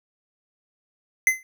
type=tone with exponential decay; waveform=square; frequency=2053 Hz; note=C7; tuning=33 cents flat; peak=-12 dBFS; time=1.27-1.43 s; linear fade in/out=1 ms; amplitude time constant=34 ms; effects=none